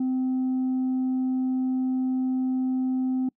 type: tone with tanh clipping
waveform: sine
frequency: 258.1 Hz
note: C4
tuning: 23 cents flat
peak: -23 dBFS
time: 0-3.29 s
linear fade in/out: 5 ms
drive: 1 dB
effects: noise-tail reverb RT60 0.1 s tail -26 dB re dry